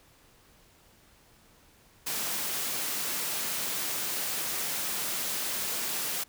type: high-pass noise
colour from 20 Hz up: white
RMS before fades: -32 dBFS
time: 2.06-6.24 s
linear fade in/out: 10 ms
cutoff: 130 Hz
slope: 24 dB/octave
effects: pink hiss -60 dBFS RMS until 6.28 s